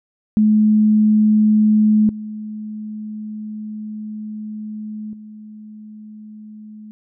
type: tone with level steps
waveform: sine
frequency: 213.8 Hz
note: A3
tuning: 49 cents flat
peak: -10 / -26 / -34 dBFS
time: 0.37-6.91 s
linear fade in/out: 0 ms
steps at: 2.09 / 5.13 s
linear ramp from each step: 2 ms
effects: none